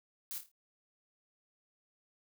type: noise with echo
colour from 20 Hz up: blue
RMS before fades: -41 dBFS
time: 0.31-0.38 s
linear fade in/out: 0 ms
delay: 27 ms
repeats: 5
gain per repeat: -7 dB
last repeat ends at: 0.515 s
effects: none